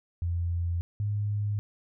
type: tone pair in turn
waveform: sine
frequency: 85.9 / 103.61 Hz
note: F2 / G#2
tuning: -28 / -4 cents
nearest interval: minor third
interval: 324 cents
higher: second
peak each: -26 dBFS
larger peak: neither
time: 0.22-0.81 / 1-1.59 s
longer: neither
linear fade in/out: 0 ms
effects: none